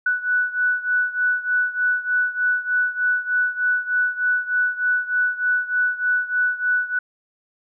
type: beating tone pair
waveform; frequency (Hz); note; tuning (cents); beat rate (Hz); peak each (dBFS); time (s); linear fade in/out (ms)
sine; 1482 / 1485.3; F#6 / F#6; +2 / +6; 3.3; -20 / -23; 0.06-6.99; 5
effects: none